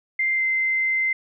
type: tone with pitch glide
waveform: sine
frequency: 2093 to 2075 Hz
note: C7 to C7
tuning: 0 to -15 cents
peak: -19 dBFS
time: 0.19-1.13 s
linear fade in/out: 5 ms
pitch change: -15 cents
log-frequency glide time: 0.34-0.43 s
effects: none